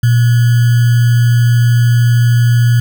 sine tone with sample-and-hold, 119.1 Hz, A#2, 38 cents sharp, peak -6 dBFS, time 0.03-2.8 s, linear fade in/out 5 ms, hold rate 1575 Hz, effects none

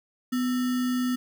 sine tone with sample-and-hold, 250 Hz, B3, 21 cents sharp, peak -23 dBFS, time 0.32-1.16 s, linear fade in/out 10 ms, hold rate 1575 Hz, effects none

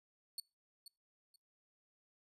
sawtooth tone with echo, 4435 Hz, C#8, in tune, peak -37 dBFS, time 0.38-0.4 s, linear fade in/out 2 ms, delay 480 ms, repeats 2, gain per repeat -12 dB, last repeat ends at 1.36 s, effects noise-tail reverb RT60 0.3 s tail -26 dB re dry + resampled to 32000 Hz

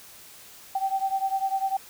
sine beating tone pair, 772 / 782 Hz, G5 / G5, -27 / -4 cents, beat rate 10 Hz, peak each -26 / -28 dBFS, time 0.75-1.77 s, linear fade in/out 5 ms, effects white hiss -48 dBFS RMS until 1.89 s

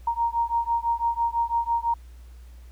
sine beating tone pair, 930 / 936 Hz, A#5 / A#5, -4 / +7 cents, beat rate 6 Hz, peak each -25 / -25 dBFS, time 0.07-1.94 s, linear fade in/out 5 ms, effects added 60 Hz sine -42 dBFS peak until 2.71 s + pink hiss -60 dBFS RMS until 2.71 s

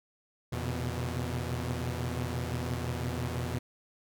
sawtooth tone cluster, 83.7 / 120.7 / 126.6 / 137.5 Hz, E2 / B2 / B2 / C#3, +27 / -39 / +43 / -14 cents, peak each -32 / -31 / -35 / -40 dBFS, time 0.52-3.59 s, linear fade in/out 10 ms, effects none

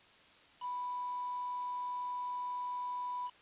sine tone with quantisation, 987.8 Hz, B5, in tune, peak -36 dBFS, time 0.6-3.31 s, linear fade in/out 50 ms, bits 8, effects white hiss -61 dBFS RMS until 3.41 s + resampled to 8000 Hz

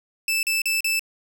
sawtooth tone bursts, 2637 Hz, E7, in tune, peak -17 dBFS, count 4, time 0.28-0.994 s, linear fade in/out 2 ms, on 150 ms, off 38 ms, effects none

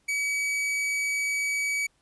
45% pulse tone, 2277 Hz, C#7, 46 cents sharp, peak -25 dBFS, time 0.08-1.87 s, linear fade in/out 10 ms, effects pink hiss -68 dBFS RMS until 2.01 s + resampled to 24000 Hz

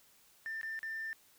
sine tone with dropouts, 1789 Hz, A6, 28 cents sharp, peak -36 dBFS, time 0.46-1.13 s, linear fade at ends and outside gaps 0 ms, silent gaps 0.613-0.631 / 0.791-0.83 s, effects tanh soft clip ceiling -34 dBFS + white hiss -65 dBFS RMS until 1.38 s

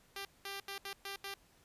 5% pulse tone bursts at uneven times, 395.5 Hz, G4, 15 cents sharp, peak -30 dBFS, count 6, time 0.16-0.25 / 0.45-0.6 / 0.68-0.78 / 0.85-0.93 / 1.05-1.16 / 1.24-1.34 s, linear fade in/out 2 ms, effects pink hiss -67 dBFS RMS until 1.64 s + resampled to 32000 Hz

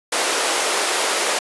pink high-pass noise, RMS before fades -20 dBFS, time 0.12-1.39 s, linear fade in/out 5 ms, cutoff 400 Hz, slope 24 dB/octave, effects resampled to 24000 Hz

